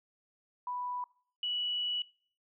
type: tone pair in turn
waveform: sine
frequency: 987.8 / 2943 Hz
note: B5 / F#7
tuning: 0 / -10 cents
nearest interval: octave + perfect fifth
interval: 1890 cents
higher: second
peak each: -34 / -31 dBFS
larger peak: second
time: 0.67-1.04 / 1.43-2.02 s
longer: second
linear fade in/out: 2 ms
effects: noise-tail reverb RT60 0.5 s tail -22 dB re dry